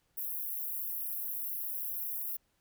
white high-pass noise, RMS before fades -37 dBFS, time 0.17-2.37 s, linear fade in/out 10 ms, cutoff 11000 Hz, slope 96 dB/octave, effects pink hiss -75 dBFS RMS until 2.6 s

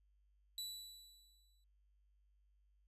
sawtooth tone with exponential decay, 3951 Hz, B7, in tune, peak -38 dBFS, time 0.58-1.64 s, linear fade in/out 1 ms, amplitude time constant 230 ms, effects added 50 Hz sine -70 dBFS peak until 2.87 s + resampled to 32000 Hz

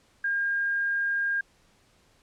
sine tone, 1613 Hz, G6, 49 cents sharp, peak -24 dBFS, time 0.24-1.41 s, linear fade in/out 5 ms, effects pink hiss -63 dBFS RMS until 2.22 s + low-pass 9000 Hz 12 dB/octave

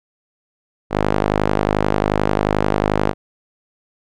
sawtooth tone with band-pass filter, 51.3 Hz, G#1, 21 cents flat, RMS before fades -18 dBFS, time 0.9-3.14 s, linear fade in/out 50 ms, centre 630 Hz, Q 0.66, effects none

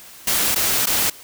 white noise with dropouts, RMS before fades -19 dBFS, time 0.27-1.1 s, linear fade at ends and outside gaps 5 ms, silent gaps 0.548-0.558 / 0.859-0.869 s, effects white hiss -42 dBFS RMS until 1.23 s

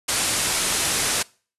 white low-pass noise, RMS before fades -23 dBFS, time 0.08-1.23 s, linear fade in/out 10 ms, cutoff 11000 Hz, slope 48 dB/octave, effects noise-tail reverb RT60 0.4 s tail -24 dB re dry + resampled to 32000 Hz

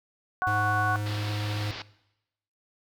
harmonic tone, 370 Hz, F#4, in tune, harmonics 2 / 3 / 4, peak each -28 / -28 / -28 dBFS, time 0.42-0.96 s, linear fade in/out 0 ms
square tone, 104.4 Hz, G#2, 10 cents sharp, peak -30 dBFS, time 0.47-1.71 s, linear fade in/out 0 ms
white low-pass noise, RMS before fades -39 dBFS, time 1.06-1.82 s, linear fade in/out 2 ms, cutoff 4900 Hz, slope 48 dB/octave
effects noise-tail reverb RT60 0.9 s tail -20 dB re dry

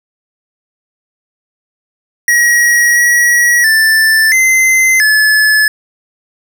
square tone with pitch steps, 1904 / 1917 / 1767 / 2065 / 1722 Hz, A#6 / A#6 / A6 / C7 / A6, +36 / +48 / +7 / -23 / -38 cents, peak -7 dBFS, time 2.28-5.68 s, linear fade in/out 2 ms, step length 680 ms, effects none

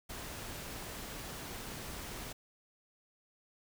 pink noise, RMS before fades -44 dBFS, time 0.09-2.33 s, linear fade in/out 10 ms, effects none

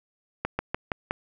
slowing click train, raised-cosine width 0.5 ms, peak -11 dBFS, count 5, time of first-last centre 0.45-1.109 s, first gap 140 ms, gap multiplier 1.11, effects none

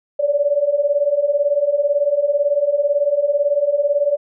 sine beating tone pair, 563 / 581 Hz, C#5 / D5, +27 / -19 cents, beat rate 18 Hz, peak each -19 / -16 dBFS, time 0.19-4.17 s, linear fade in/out 10 ms, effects none

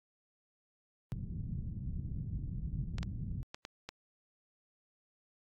white low-pass noise, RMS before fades -39 dBFS, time 1.12-3.43 s, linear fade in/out 0 ms, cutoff 160 Hz, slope 24 dB/octave
clicks, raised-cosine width 0.2 ms, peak -24 dBFS, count 5, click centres 2.984 / 3.03 / 3.545 / 3.651 / 3.89 s
effects AAC 48 kbps

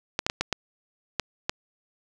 clicks, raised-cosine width 0.2 ms, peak -7 dBFS, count 7, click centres 0.191 / 0.265 / 0.299 / 0.41 / 0.527 / 1.197 / 1.495 s, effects none

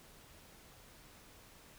silence, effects pink hiss -59 dBFS RMS until 1.78 s

